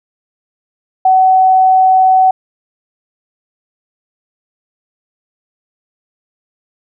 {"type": "tone", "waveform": "sine", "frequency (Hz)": 753, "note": "F#5", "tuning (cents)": 30, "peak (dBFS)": -5, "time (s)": [1.05, 2.31], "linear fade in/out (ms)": 5, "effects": []}